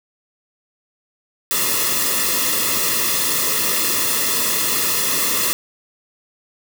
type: noise with comb filter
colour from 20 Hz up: white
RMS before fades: -19 dBFS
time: 1.51-5.53 s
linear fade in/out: 0 ms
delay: 1.3 ms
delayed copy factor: -0.9
effects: none